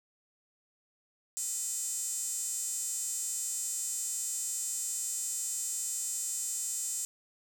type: tone with high-pass filter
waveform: square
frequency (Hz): 277.2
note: C#4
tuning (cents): 0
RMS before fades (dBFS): -35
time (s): 1.37-7.05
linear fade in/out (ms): 0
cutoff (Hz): 7500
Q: 6.7
effects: none